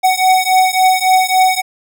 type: beating tone pair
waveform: square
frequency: 746 / 749.6 Hz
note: F#5 / F#5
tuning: +14 / +22 cents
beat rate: 3.6 Hz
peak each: -13 dBFS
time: 0.03-1.62 s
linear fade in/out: 20 ms
effects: none